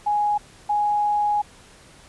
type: tone bursts at uneven times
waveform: sine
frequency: 831 Hz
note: G#5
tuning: 1 cent sharp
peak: -18 dBFS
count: 2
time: 0.06-0.38 / 0.69-1.42 s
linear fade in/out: 10 ms
effects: pink hiss -49 dBFS RMS until 2.08 s + resampled to 24000 Hz